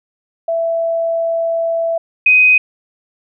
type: tone pair in turn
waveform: sine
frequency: 664 / 2507 Hz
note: E5 / D#7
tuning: +12 / +12 cents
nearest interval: octave + major seventh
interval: 2300 cents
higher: second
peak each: -14 / -6 dBFS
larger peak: second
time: 0.48-1.98 / 2.26-2.58 s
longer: first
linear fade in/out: 5 ms
effects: none